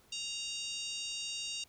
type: harmonic tone with a mistuned harmonic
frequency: 932.3 Hz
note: A#5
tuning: in tune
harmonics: 3 / 4 / 5 / 6 / 7 / 8 / 9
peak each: -41 / -43 / -45 / -47 / -48 / -49 / -50 dBFS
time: 0.12-1.64 s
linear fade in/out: 5 ms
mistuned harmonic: 8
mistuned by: -67 cents
effects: pink hiss -65 dBFS RMS until 1.68 s